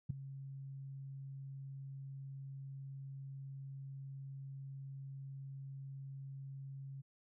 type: tone with ADSR envelope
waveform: sine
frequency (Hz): 136.4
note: C#3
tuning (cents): -28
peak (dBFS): -30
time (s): 0.09-7.02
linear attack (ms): 13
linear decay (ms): 6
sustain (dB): -15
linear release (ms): 17
effects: none